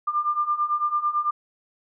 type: beating tone pair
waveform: sine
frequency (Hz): 1191 / 1200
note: D6 / D6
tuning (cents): +24 / +37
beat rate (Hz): 9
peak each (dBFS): -26 / -23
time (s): 0.07-1.31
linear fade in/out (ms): 10
effects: none